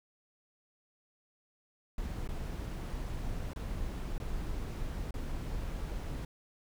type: noise with dropouts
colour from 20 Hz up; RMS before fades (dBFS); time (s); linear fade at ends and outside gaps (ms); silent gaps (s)
brown; -37; 1.98-6.25; 2; 2.276-2.289 / 3.534-3.56 / 4.181-4.2 / 5.108-5.14
effects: none

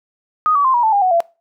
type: tone with pitch steps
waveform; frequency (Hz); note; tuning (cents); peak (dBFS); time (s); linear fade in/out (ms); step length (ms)
sine; 1244.5 / 1141.2 / 1046.5 / 959.6 / 880 / 807 / 740 / 678.6; D#6 / C#6 / C6 / A#5 / A5 / G#5 / F#5 / F5; 0 / +50 / 0 / +50 / 0 / -50 / 0 / -50; -11; 0.46-1.204; 0; 93
effects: noise-tail reverb RT60 0.3 s tail -22 dB re dry

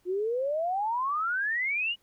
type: exponential sweep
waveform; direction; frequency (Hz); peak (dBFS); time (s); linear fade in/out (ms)
sine; up; 350 to 2960; -26; 0.05-1.96; 50
effects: pink hiss -69 dBFS RMS until 2.02 s

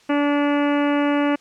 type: harmonic tone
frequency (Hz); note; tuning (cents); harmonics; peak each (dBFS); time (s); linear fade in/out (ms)
289; D4; -28; 1 / 2 / 3 / 4 / 5 / 6 / 7 / 8 / 9 / 10; -18 / -24 / -28 / -30 / -32 / -34 / -35 / -36 / -37 / -38; 0.09-1.36; 10
effects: white hiss -53 dBFS RMS until 1.4 s + low-pass 6000 Hz 12 dB/octave

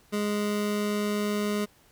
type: tone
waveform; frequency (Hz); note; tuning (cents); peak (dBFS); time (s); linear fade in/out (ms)
25% pulse; 207.7; G#3; 0; -22; 0.12-1.66; 20
effects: pink hiss -60 dBFS RMS until 1.91 s

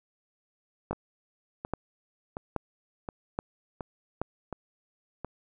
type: two click trains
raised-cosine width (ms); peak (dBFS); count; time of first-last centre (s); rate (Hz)
1; -21 / -15; 7 / 5; 0.93-5.247 / 0.91-4.216; 1.39 / 1.21
effects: none

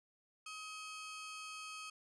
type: ring-modulated tone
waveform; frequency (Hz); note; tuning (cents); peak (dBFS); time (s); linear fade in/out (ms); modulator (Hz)
sawtooth; 1908; A#6; +40; -39; 0.46-1.9; 5; 643
effects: resampled to 24000 Hz

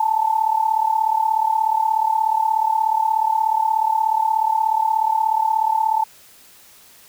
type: tone with amplitude modulation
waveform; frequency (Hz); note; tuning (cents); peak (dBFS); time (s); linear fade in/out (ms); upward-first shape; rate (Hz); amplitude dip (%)
sine; 880; A5; 0; -12; 0-6.04; 5; sine; 36.7; 80
effects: white hiss -48 dBFS RMS until 7.08 s

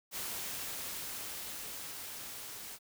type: noise with level ramp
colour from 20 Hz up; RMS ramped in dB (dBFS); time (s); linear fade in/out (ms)
white; -39 to -46; 0.11-2.79; 50
effects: none

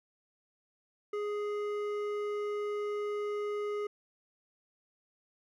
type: tone with hard clipping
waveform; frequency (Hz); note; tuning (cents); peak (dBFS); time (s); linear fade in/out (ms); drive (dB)
sine; 415.3; G#4; 0; -34; 1.13-3.87; 5; 10
effects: none

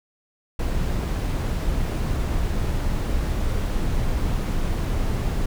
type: noise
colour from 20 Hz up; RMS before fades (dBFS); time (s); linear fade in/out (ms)
brown; -23; 0.59-5.46; 5
effects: none

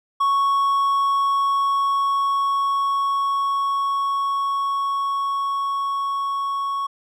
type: tone with level ramp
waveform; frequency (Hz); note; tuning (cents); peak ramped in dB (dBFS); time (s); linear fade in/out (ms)
triangle; 1108.7; C#6; 0; -14 to -20; 0.2-6.87; 10
effects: none

